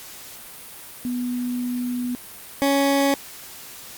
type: tone pair in turn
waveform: sine / 20% pulse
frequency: 246.2 / 278.1 Hz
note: B3 / C#4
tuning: -5 / +6 cents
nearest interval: major second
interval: 211 cents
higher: second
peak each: -23 / -12 dBFS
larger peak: second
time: 1.05-2.15 / 2.62-3.14 s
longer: first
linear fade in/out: 0 ms
effects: white hiss -40 dBFS RMS until 3.97 s + Opus 48 kbps